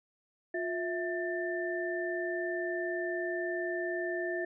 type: tone cluster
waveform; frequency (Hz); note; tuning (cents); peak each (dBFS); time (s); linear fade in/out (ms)
sine; 354.3 / 657 / 1781; F4 / E5 / A6; +25 / -6 / +21; -34 / -37 / -37; 0.54-4.45; 5
effects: none